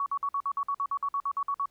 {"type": "tone bursts", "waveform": "sine", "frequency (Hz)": 1121, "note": "C#6", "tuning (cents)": 19, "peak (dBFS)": -26, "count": 15, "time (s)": [0, 1.657], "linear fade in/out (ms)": 2, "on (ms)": 61, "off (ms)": 53, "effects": ["pink hiss -69 dBFS RMS until 1.7 s"]}